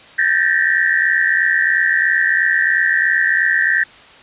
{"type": "tone cluster", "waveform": "sine", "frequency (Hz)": [1567, 1750, 1813, 1901], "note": ["G6", "A6", "A#6", "A#6"], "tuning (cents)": [-1, -10, -49, 33], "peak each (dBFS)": -18, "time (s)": [0.18, 3.84], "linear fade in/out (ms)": 10, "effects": ["white hiss -42 dBFS RMS until 4.22 s", "resampled to 8000 Hz"]}